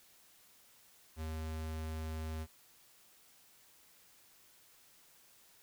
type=tone; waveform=square; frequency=79.2 Hz; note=D#2; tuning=31 cents sharp; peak=-39 dBFS; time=1.16-2.47 s; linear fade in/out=50 ms; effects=white hiss -64 dBFS RMS until 5.62 s